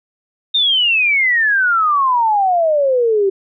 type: exponential sweep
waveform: sine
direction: down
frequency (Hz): 3700 to 380.5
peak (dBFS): -11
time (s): 0.54-3.3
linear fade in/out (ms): 10
effects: none